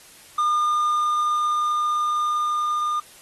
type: tone with level ramp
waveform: triangle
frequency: 1211 Hz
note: D#6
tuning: 47 cents flat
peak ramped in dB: -16 to -19 dBFS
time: 0.38-3 s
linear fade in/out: 5 ms
effects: white hiss -48 dBFS RMS until 3.21 s + AAC 32 kbps